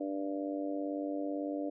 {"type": "harmonic tone", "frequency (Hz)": 98, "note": "G2", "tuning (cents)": 0, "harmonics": [3, 4, 5, 6, 7], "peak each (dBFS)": [-35, -47, -42, -40, -45], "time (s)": [0, 1.7], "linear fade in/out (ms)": 10, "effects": []}